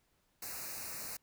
white band-stop noise, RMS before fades -43 dBFS, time 0.42-1.17 s, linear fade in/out 5 ms, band 2700 to 4000 Hz, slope 96 dB/octave, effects pink hiss -75 dBFS RMS until 1.22 s

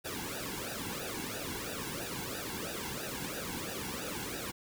pink noise with flanger, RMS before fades -39 dBFS, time 0.04-4.52 s, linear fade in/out 20 ms, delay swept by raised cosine 0.92 to 1.66 ms, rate 3 Hz, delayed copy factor -0.9, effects none

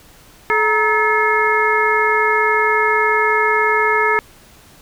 harmonic tone with a mistuned harmonic, 430.9 Hz, A4, 36 cents flat, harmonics 1 / 2 / 3 / 4 / 5, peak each -19 / -19 / -19 / -19 / -19 dBFS, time 0.5-4.19 s, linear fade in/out 0 ms, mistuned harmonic 2, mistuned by +140 cents, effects pink hiss -46 dBFS RMS until 4.81 s

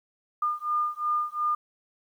sine beating tone pair, 1209 / 1211.8 Hz, D6 / D#6, +50 / -46 cents, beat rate 2.8 Hz, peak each -28 / -28 dBFS, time 0.42-1.55 s, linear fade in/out 5 ms, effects 10-bit

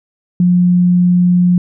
sine tone, 178.1 Hz, F3, 34 cents sharp, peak -7 dBFS, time 0.4-1.58 s, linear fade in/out 2 ms, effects none

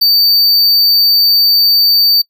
square tone, 4597 Hz, D8, 38 cents flat, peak -7 dBFS, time 0.01-2.22 s, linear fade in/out 10 ms, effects noise-tail reverb RT60 0.1 s tail -23 dB re dry

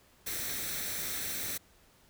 white noise with comb filter, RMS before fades -36 dBFS, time 0.26-1.58 s, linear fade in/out 10 ms, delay 0.51 ms, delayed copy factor +0.55, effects pink hiss -63 dBFS RMS until 2.09 s

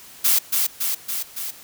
blue noise with echo, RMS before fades -17 dBFS, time 0.24-0.39 s, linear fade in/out 10 ms, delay 280 ms, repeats 4, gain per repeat -3 dB, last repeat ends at 1.51 s, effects white hiss -44 dBFS RMS until 1.63 s

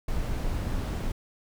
brown noise, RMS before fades -29 dBFS, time 0.08-1.12 s, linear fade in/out 5 ms, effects none

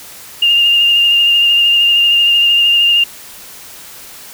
sine tone with vibrato, 2814 Hz, F7, 12 cents sharp, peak -7 dBFS, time 0.42-3.04 s, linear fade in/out 5 ms, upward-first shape sine, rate 13 Hz, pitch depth 20 cents each way, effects white hiss -34 dBFS RMS until 4.33 s

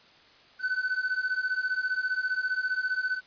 triangle beating tone pair, 1500 / 1515 Hz, F#6 / F#6, +23 / +40 cents, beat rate 15 Hz, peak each -29 / -27 dBFS, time 0.59-3.21 s, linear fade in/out 50 ms, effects white hiss -56 dBFS RMS until 3.26 s + resampled to 11025 Hz

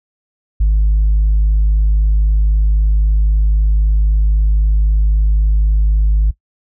sine tone, 51.91 Hz, G#1, in tune, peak -7 dBFS, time 0.6-6.31 s, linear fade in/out 10 ms, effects noise-tail reverb RT60 0.1 s tail -19 dB re dry + tanh soft clip ceiling -7 dBFS

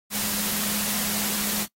sine tone in noise, 207.7 Hz, G#3, in tune, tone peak -33 dBFS, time 0.1-1.67 s, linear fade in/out 50 ms, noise white, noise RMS -27 dBFS, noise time 0.1-1.67 s, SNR -9 dB, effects noise-tail reverb RT60 0.1 s tail -21 dB re dry + AAC 48 kbps

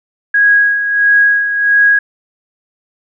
sine tone with tremolo, 1651 Hz, G#6, 11 cents flat, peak -5 dBFS, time 0.34-1.99 s, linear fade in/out 5 ms, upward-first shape sine, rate 1.5 Hz, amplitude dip 60%, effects none

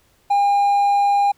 triangle tone with hard clipping, 807 Hz, G#5, 50 cents flat, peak -14 dBFS, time 0.3-1.32 s, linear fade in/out 10 ms, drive 5 dB, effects pink hiss -59 dBFS RMS until 1.37 s

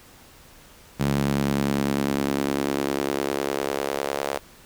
sawtooth tone with high-pass filter sweep, 69.9 Hz, C#2, 15 cents sharp, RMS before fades -25 dBFS, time 0.99-4.39 s, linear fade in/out 20 ms, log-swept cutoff 160 to 550 Hz, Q 1.9, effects pink hiss -50 dBFS RMS until 4.65 s

